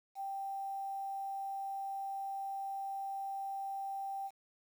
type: tone with quantisation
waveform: sine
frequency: 784 Hz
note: G5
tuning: in tune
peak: -37 dBFS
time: 0.15-4.31 s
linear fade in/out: 50 ms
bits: 10
effects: none